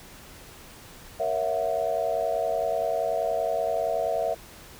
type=chord; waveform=sine; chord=F# dominant seventh; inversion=first; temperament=equal with one note detuned; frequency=466.2 / 554.4 / 659.3 / 729.8 Hz; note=A#4 / C#5 / E5 / F#5; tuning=0 / 0 / 0 / -24 cents; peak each=-32 / -31 / -26 / -31 dBFS; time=1.19-4.35 s; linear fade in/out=20 ms; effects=pink hiss -47 dBFS RMS until 4.79 s